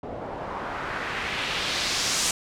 white noise with low-pass filter sweep, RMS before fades -29 dBFS, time 0.03-2.31 s, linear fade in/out 2 ms, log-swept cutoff 540 to 7700 Hz, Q 1.4, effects none

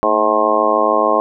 harmonic tone with a mistuned harmonic, 106.9 Hz, A2, 49 cents flat, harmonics 2 / 3 / 4 / 5 / 6 / 7 / 8 / 9 / 10, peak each -28 / -23 / -21 / -19 / -18 / -22 / -23 / -25 / -16 dBFS, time 0.03-1.2 s, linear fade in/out 0 ms, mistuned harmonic 2, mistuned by +100 cents, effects none

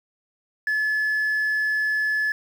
sine tone, 1720 Hz, A6, 40 cents flat, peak -18 dBFS, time 0.67-2.32 s, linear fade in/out 2 ms, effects tanh soft clip ceiling -19 dBFS + 8-bit

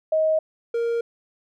sine / triangle tone pair in turn, 630 / 466.5 Hz, D#5 / A#4, +21 / +1 cents, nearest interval perfect fourth, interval 520 cents, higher first, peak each -17 / -19 dBFS, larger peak first, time 0.12-0.39 / 0.74-1.01 s, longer neither, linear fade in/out 5 ms, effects none

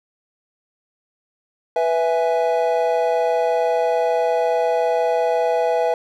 triangle chord, E major, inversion second, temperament equal, 493.9 / 659.3 / 830.6 Hz, B4 / E5 / G#5, 0 / 0 / 0 cents, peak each -18 / -18 / -21 dBFS, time 1.76-5.94 s, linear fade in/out 2 ms, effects none

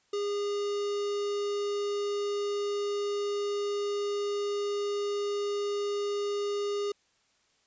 square tone with notch filter, 407.9 Hz, G#4, 31 cents flat, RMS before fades -31 dBFS, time 0.13-6.92 s, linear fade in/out 5 ms, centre 1800 Hz, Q 1.2, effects white hiss -69 dBFS RMS until 7.66 s + resampled to 16000 Hz

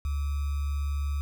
sine tone with sample-and-hold, 71.4 Hz, D2, 48 cents flat, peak -26 dBFS, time 0.05-1.21 s, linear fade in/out 0 ms, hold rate 1225 Hz, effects none

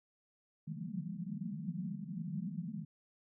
white band-pass noise, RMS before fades -41 dBFS, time 0.67-2.85 s, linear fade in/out 10 ms, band 150 to 220 Hz, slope 96 dB/octave, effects none

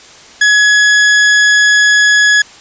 40% pulse tone, 1684 Hz, G#6, 24 cents sharp, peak -5 dBFS, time 0.41-2.42 s, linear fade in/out 5 ms, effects white hiss -37 dBFS RMS until 2.6 s + resampled to 16000 Hz

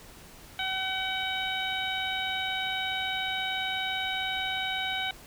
harmonic tone, 758 Hz, F#5, 42 cents sharp, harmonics 1 / 2 / 3 / 4 / 5, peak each -35 / -35 / -35 / -35 / -35 dBFS, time 0.59-5.11 s, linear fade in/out 2 ms, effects pink hiss -50 dBFS RMS until 5.26 s

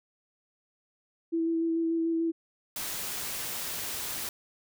sine tone with vibrato, 329.6 Hz, E4, in tune, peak -25 dBFS, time 1.32-2.32 s, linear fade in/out 20 ms, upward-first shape square, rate 6.8 Hz, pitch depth 11 cents each way
white noise, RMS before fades -35 dBFS, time 2.76-4.29 s, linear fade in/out 2 ms
effects none

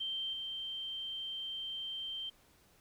sine tone with level steps, 3135 Hz, G7, 1 cent flat, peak -35 / -38 dBFS, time 0-2.3 s, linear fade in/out 10 ms, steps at 0.33 s, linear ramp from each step 2 ms, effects pink hiss -66 dBFS RMS until 2.8 s

